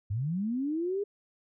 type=linear sweep; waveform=sine; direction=up; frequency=92.6 to 415.3 Hz; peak=-28 dBFS; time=0.1-1.04 s; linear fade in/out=10 ms; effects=none